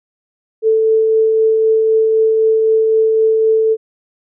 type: tone with tremolo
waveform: sine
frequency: 441.8 Hz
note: A4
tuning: 7 cents sharp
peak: -8 dBFS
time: 0.62-3.77 s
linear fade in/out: 50 ms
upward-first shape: triangle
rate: 3.9 Hz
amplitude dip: 25%
effects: none